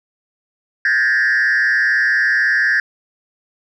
sine tone with frequency modulation, 1715 Hz, A6, 45 cents flat, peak -10 dBFS, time 0.85-2.8 s, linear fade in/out 2 ms, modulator 126 Hz, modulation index 1.2, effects tanh soft clip ceiling -11 dBFS

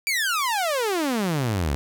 sawtooth exponential sweep, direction down, 2374 to 65.41 Hz, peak -18 dBFS, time 0.07-1.75 s, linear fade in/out 0 ms, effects none

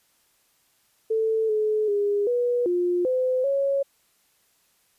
sine tone with pitch steps, 443.2 / 428.9 / 408.2 / 486.1 / 353.9 / 511 / 553 Hz, A4 / A4 / G#4 / B4 / F4 / C5 / C#5, +13 / -44 / -30 / -28 / +23 / -41 / -4 cents, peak -20 dBFS, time 1.1-3.83 s, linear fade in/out 10 ms, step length 390 ms, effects white hiss -65 dBFS RMS until 4.98 s + resampled to 32000 Hz

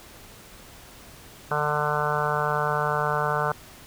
harmonic tone, 149.1 Hz, D3, 27 cents sharp, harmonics 1 / 3 / 4 / 5 / 6 / 7 / 8 / 9 / 10, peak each -31 / -31 / -31 / -31 / -31 / -31 / -31 / -31 / -31 dBFS, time 1.51-3.52 s, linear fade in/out 2 ms, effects pink hiss -47 dBFS RMS until 3.86 s

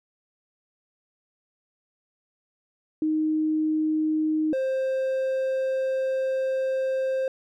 sine / triangle tone pair in turn, 311.1 / 527 Hz, D#4 / C5, 0 / +12 cents, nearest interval major sixth, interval 912 cents, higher second, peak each -21 dBFS, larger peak neither, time 3.02-4.53 / 4.53-7.28 s, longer second, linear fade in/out 2 ms, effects none

